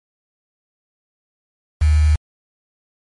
sine tone with quantisation, 76.1 Hz, D#2, 38 cents flat, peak -10 dBFS, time 1.81-2.16 s, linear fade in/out 10 ms, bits 5, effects MP3 48 kbps

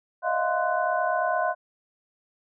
sine tone cluster, 608 / 642 / 711 / 1038 / 1491 Hz, D#5 / E5 / F5 / C6 / F#6, -40 / -46 / +31 / -14 / +13 cents, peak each -34 / -28 / -26 / -29 / -30 dBFS, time 0.22-1.55 s, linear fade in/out 50 ms, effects none

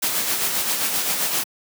white noise with tremolo, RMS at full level -21 dBFS, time 0.02-1.44 s, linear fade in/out 10 ms, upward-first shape sine, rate 7.6 Hz, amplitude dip 40%, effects high-pass 150 Hz 12 dB/octave

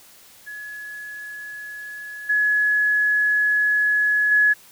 sine tone with level steps, 1693 Hz, G#6, 33 cents sharp, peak -32 / -16 / -13 dBFS, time 0.46-4.54 s, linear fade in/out 20 ms, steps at 2.29 / 4.31 s, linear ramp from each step 10 ms, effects white hiss -49 dBFS RMS until 4.71 s

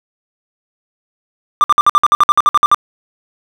triangle tone bursts, 1188 Hz, D6, 20 cents sharp, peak -3 dBFS, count 14, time 1.61-2.745 s, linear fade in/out 0 ms, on 30 ms, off 55 ms, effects none

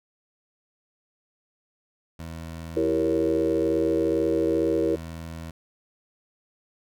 20% pulse tone, 82 Hz, E2, 9 cents flat, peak -30 dBFS, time 2.19-5.51 s, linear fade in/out 5 ms
sine chord, E diminished seventh, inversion none, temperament equal, 329.6 / 392 / 466.2 / 554.4 Hz, E4 / G4 / Bb4 / Db5, 0 / 0 / 0 / 0 cents, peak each -24 / -28 / -25 / -30 dBFS, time 2.76-4.96 s, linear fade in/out 10 ms
effects none

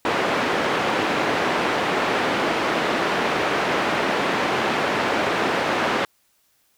pink band-pass noise, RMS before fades -22 dBFS, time 0.05-6.05 s, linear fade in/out 2 ms, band 300 to 2400 Hz, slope 12 dB/octave, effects white hiss -64 dBFS RMS until 6.77 s

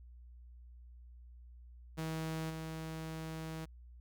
sawtooth tone with level steps, 160 Hz, D#3, 49 cents sharp, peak -33 / -37 dBFS, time 1.97-3.66 s, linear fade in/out 20 ms, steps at 2.49 s, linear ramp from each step 20 ms, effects added 60 Hz sine -52 dBFS peak until 4 s

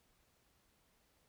silence, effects pink hiss -74 dBFS RMS until 1.28 s

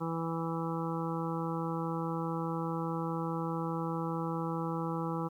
harmonic tone, 164.81 Hz, E3, in tune, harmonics 1 / 2 / 3 / 5 / 6 / 7 / 8, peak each -35 / -38 / -40 / -42 / -43 / -43 / -44 dBFS, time 0-5.29 s, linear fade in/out 20 ms, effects 11-bit

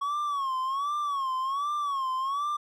triangle tone with vibrato, 1108.7 Hz, C#6, in tune, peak -25 dBFS, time 0.01-2.57 s, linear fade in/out 10 ms, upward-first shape sine, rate 1.3 Hz, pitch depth 120 cents each way, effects none

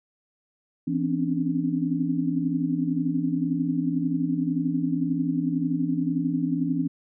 sine tone cluster, 166.8 / 256.6 / 267.9 / 289.8 Hz, E3 / C4 / C4 / D4, +21 / -34 / +41 / -23 cents, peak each -28 dBFS, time 0.87-6.88 s, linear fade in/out 10 ms, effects none

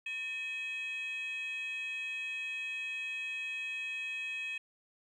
sine tone with frequency modulation, 2539 Hz, D#7, 34 cents sharp, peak -34 dBFS, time 0.06-4.58 s, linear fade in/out 5 ms, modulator 734 Hz, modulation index 0.51, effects tanh soft clip ceiling -33 dBFS + 12-bit

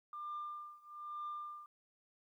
sine tone with tremolo, 1196 Hz, D6, 31 cents sharp, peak -38 dBFS, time 0.13-1.66 s, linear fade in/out 2 ms, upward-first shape triangle, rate 1.1 Hz, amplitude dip 95%, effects tanh soft clip ceiling -37 dBFS + 13-bit

